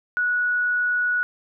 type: tone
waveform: sine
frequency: 1466 Hz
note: F#6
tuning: 16 cents flat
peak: -19 dBFS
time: 0.17-1.23 s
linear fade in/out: 0 ms
effects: none